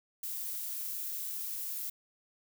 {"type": "noise", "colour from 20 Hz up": "violet", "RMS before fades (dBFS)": -38, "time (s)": [0.23, 1.9], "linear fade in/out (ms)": 5, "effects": []}